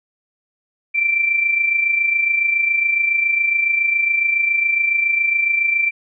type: tone with amplitude modulation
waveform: sine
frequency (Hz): 2349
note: D7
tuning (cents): 0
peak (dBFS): -12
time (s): 0.94-5.91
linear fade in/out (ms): 20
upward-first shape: sine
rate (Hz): 27.2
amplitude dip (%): 55
effects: none